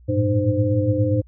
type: tone cluster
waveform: sine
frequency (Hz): 98.4 / 108.1 / 115.5 / 303.7 / 517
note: G2 / A2 / A#2 / D#4 / C5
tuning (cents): +7 / -30 / -16 / -42 / -21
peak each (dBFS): -23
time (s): 0.08-1.22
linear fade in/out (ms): 20
effects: added 60 Hz sine -45 dBFS peak until 1.27 s